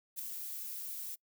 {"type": "noise with ADSR envelope", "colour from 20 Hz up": "violet", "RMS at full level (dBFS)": -37, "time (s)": [0.16, 1.16], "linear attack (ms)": 32, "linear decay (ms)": 7, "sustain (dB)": -5, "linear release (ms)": 19, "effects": ["noise-tail reverb RT60 0.1 s tail -25 dB re dry"]}